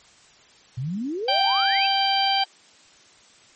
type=exponential sweep; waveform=sine; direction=up; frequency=116.54 to 2800 Hz; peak=-25 dBFS; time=0.77-1.87 s; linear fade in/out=10 ms
type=harmonic tone; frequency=784 Hz; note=G5; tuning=in tune; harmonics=1 / 2 / 3 / 4 / 5 / 6; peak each=-21 / -32 / -30 / -24 / -35 / -26 dBFS; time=1.28-2.44 s; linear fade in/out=5 ms
effects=white hiss -53 dBFS RMS until 3.55 s + MP3 32 kbps